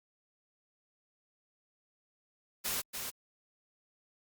white noise with echo, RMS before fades -34 dBFS, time 2.64-2.82 s, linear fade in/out 20 ms, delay 290 ms, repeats 1, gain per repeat -5 dB, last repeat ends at 3.11 s, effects Opus 48 kbps

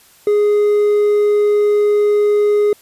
triangle tone with hard clipping, 415.3 Hz, G#4, in tune, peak -11 dBFS, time 0.27-2.73 s, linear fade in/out 2 ms, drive 5 dB, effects white hiss -48 dBFS RMS until 2.81 s + resampled to 32000 Hz

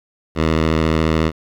10% pulse tone with vibrato, 79.7 Hz, D#2, 42 cents sharp, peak -6 dBFS, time 0.35-1.32 s, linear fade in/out 50 ms, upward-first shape sine, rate 14 Hz, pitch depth 24 cents each way, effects low-pass 4000 Hz 12 dB/octave + 8-bit

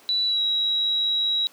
sine tone with pitch glide, 3951 to 3865 Hz, B7 to B7, 0 to -38 cents, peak -20 dBFS, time 0.09-1.47 s, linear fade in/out 0 ms, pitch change -38 cents, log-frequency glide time 0.26-0.41 s, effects pink hiss -52 dBFS RMS until 1.52 s + high-pass 300 Hz 12 dB/octave

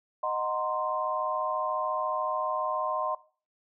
sine chord, C half-diminished seventh, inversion first, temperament equal with one note detuned, 619.7 / 740 / 932.3 / 1046.5 Hz, Eb5 / Gb5 / Bb5 / C6, -7 / 0 / 0 / 0 cents, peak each -32 / -35 / -36 / -30 dBFS, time 0.23-3.15 s, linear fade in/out 5 ms, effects noise-tail reverb RT60 0.4 s tail -19 dB re dry

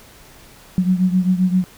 sine beating tone pair, 181.9 / 189.5 Hz, F#3 / F#3, -29 / +42 cents, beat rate 7.6 Hz, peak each -15 / -19 dBFS, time 0.78-1.64 s, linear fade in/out 0 ms, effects pink hiss -45 dBFS RMS until 1.77 s

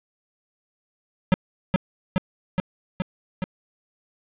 square tone with echo, 185 Hz, F#3, in tune, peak -14 dBFS, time 1.32-1.34 s, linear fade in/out 0 ms, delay 420 ms, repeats 5, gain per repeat -2 dB, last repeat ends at 3.44 s, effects resampled to 8000 Hz + 8-bit

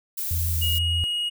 violet noise, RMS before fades -29 dBFS, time 0.17-0.79 s, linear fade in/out 10 ms
sine tone with vibrato, 83.7 Hz, E2, 27 cents sharp, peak -23 dBFS, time 0.31-1.04 s, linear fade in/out 0 ms, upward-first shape square, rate 6.6 Hz, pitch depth 8 cents each way
triangle tone, 2883 Hz, F#7, 46 cents flat, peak -22 dBFS, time 0.61-1.3 s, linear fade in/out 20 ms
effects none

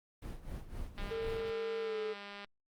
brown noise with tremolo, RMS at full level -40 dBFS, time 0.22-1.5 s, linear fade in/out 2 ms, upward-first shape sine, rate 3.9 Hz, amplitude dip 75%
click train, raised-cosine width 0.3 ms, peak -31 dBFS, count 297, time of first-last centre 0.98-2.445 s, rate 202 Hz
triangle tone with pitch glide, 451.9 to 432.2 Hz, A4 to A4, +46 to -31 cents, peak -33 dBFS, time 1.1-2.14 s, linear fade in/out 20 ms, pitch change -77 cents, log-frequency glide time 1.81-1.98 s
effects Opus 24 kbps

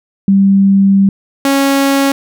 sine / sawtooth tone pair in turn, 196 / 275.5 Hz, G3 / C#4, 0 / -11 cents, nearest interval tritone, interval 589 cents, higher second, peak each -5 dBFS, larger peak neither, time 0.28-1.09 / 1.45-2.12 s, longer first, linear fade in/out 2 ms, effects none

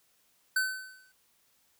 square tone with exponential decay, 1522 Hz, F#6, 48 cents sharp, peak -24 dBFS, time 0.56-1.12 s, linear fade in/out 5 ms, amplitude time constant 120 ms, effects white hiss -69 dBFS RMS until 1.79 s

